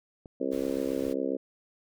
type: clicks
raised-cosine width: 2 ms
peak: -32 dBFS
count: 3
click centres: 0.258 / 0.701 / 1.031 s
type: harmonic tone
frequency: 67.4 Hz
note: C#2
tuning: 48 cents flat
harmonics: 3 / 4 / 5 / 6 / 7 / 8 / 9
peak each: -42 / -32 / -35 / -36 / -34 / -35 / -43 dBFS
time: 0.4-1.37 s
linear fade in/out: 10 ms
type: noise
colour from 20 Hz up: pink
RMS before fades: -47 dBFS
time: 0.51-1.14 s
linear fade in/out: 20 ms
effects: none